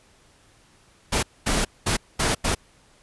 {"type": "noise bursts at uneven times", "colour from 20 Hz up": "pink", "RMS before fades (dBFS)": -22, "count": 5, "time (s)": [[1.12, 1.23], [1.46, 1.65], [1.86, 1.97], [2.19, 2.35], [2.44, 2.55]], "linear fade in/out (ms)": 10, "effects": ["pink hiss -57 dBFS RMS until 3.02 s", "resampled to 24000 Hz"]}